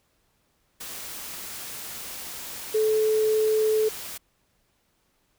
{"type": "tone in noise", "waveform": "sine", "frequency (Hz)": 434, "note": "A4", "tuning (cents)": -24, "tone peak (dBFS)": -19, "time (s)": [2.74, 3.89], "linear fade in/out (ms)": 10, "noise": "white", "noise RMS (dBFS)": -37, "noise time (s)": [0.8, 4.18], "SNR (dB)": 15, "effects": ["pink hiss -69 dBFS RMS until 5.38 s"]}